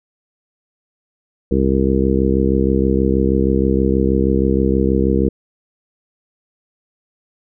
harmonic tone, 66.3 Hz, C2, 23 cents sharp, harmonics 1 / 2 / 3 / 4 / 5 / 6 / 7, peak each -19 / -24 / -18 / -22 / -20 / -21 / -21 dBFS, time 1.51-5.29 s, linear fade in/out 5 ms, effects none

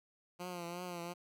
10% pulse tone with vibrato, 175.5 Hz, F3, 9 cents sharp, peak -33 dBFS, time 0.39-1.14 s, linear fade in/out 20 ms, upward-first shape triangle, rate 2.8 Hz, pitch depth 63 cents each way, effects none

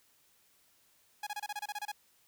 sawtooth tone bursts, 830.6 Hz, G#5, in tune, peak -32 dBFS, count 11, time 1.23-1.918 s, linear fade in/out 5 ms, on 38 ms, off 27 ms, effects white hiss -68 dBFS RMS until 2.27 s

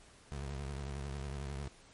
25% pulse tone with vibrato, 69.5 Hz, C#2, 5 cents sharp, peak -35 dBFS, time 0.32-1.68 s, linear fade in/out 0 ms, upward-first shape triangle, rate 11 Hz, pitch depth 120 cents each way, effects pink hiss -60 dBFS RMS until 1.93 s + MP3 48 kbps

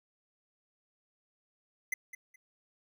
square tone with echo, 2043 Hz, C7, 42 cents flat, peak -30 dBFS, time 1.92-1.94 s, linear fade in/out 5 ms, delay 210 ms, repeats 2, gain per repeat -13 dB, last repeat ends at 2.36 s, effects none

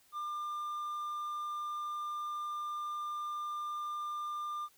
triangle tone, 1198 Hz, D6, 34 cents sharp, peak -34 dBFS, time 0.12-4.69 s, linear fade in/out 50 ms, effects white hiss -66 dBFS RMS until 4.77 s

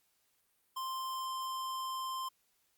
square tone, 1046.5 Hz, C6, in tune, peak -37 dBFS, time 0.76-2.29 s, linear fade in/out 10 ms, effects white hiss -75 dBFS RMS until 2.77 s + Opus 48 kbps

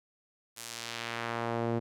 sawtooth tone with band-pass filter sweep, 116.54 Hz, A#2, in tune, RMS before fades -35 dBFS, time 0.56-1.8 s, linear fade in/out 20 ms, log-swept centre 10000 to 350 Hz, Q 0.86, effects none

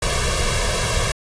pink noise with comb filter, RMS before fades -20 dBFS, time 0.02-1.12 s, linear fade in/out 5 ms, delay 1.8 ms, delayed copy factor +0.9, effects resampled to 22050 Hz

